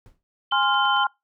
brown noise with exponential decay, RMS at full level -43 dBFS, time 0.06-0.23 s, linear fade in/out 0 ms, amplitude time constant 35 ms
sine tone, 3075 Hz, G7, 34 cents flat, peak -25 dBFS, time 0.51-1.04 s, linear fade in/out 5 ms
click train, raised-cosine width 0.3 ms, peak -27 dBFS, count 5, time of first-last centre 0.52-0.965 s, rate 8.99 Hz
sine chord, F minor, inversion first, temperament equal with one note detuned, 822.5 / 1046.5 / 1396.9 Hz, Ab5 / C6 / F6, -17 / 0 / 0 cents, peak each -23 dBFS, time 0.52-1.07 s, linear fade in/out 5 ms
effects noise-tail reverb RT60 0.2 s tail -25 dB re dry

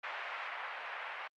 white band-pass noise, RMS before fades -42 dBFS, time 0.03-1.28 s, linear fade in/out 10 ms, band 650 to 2300 Hz, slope 24 dB/octave, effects Opus 48 kbps

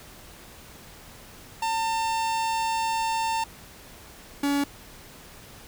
45% pulse tone pair in turn, 900 / 283.5 Hz, A5 / C#4, +39 / +39 cents, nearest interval octave + minor sixth, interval 2000 cents, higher first, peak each -24 / -22 dBFS, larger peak second, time 1.62-3.44 / 4.43-4.64 s, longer first, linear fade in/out 5 ms, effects pink hiss -47 dBFS RMS until 5.67 s

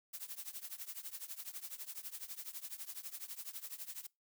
blue noise with tremolo, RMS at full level -43 dBFS, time 0.13-4.07 s, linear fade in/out 10 ms, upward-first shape triangle, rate 12 Hz, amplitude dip 95%, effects noise-tail reverb RT60 0.2 s tail -23 dB re dry

